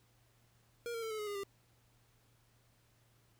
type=tone with pitch steps; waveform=square; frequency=472.3 / 458.9 / 445.8 / 433.1 / 420.8 / 408.8 / 397.2 Hz; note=A#4 / A#4 / A4 / A4 / G#4 / G#4 / G4; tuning=+23 / -27 / +23 / -27 / +23 / -27 / +23 cents; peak=-39 dBFS; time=0.86-1.434 s; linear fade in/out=0 ms; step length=82 ms; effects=added 117 Hz sine -70 dBFS peak until 3.39 s + pink hiss -72 dBFS RMS until 3.39 s